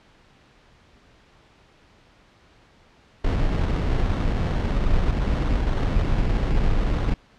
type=noise with sample-and-hold; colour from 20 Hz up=brown; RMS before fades=-21 dBFS; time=3.24-7.14 s; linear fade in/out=5 ms; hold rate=2450 Hz; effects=pink hiss -55 dBFS RMS until 7.38 s + low-pass 4000 Hz 12 dB/octave